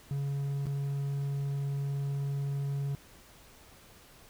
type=tone with dropouts; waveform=triangle; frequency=140 Hz; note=C#3; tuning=18 cents sharp; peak=-28 dBFS; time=0.11-2.95 s; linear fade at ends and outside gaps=0 ms; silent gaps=0.657-0.668 s; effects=pink hiss -56 dBFS RMS until 4.29 s